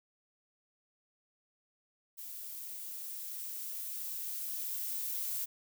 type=noise with level ramp; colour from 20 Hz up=violet; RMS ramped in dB=-45 to -36 dBFS; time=2.17-5.46 s; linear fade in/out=20 ms; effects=none